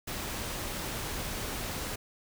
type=noise; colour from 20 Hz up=pink; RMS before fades=-36 dBFS; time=0.07-1.96 s; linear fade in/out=10 ms; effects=none